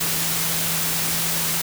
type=tone in noise; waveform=sine; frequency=164.81 Hz; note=E3; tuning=in tune; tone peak=-32 dBFS; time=0-1.62 s; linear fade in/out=10 ms; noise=white; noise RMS=-23 dBFS; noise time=0-1.62 s; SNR=-12 dB; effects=none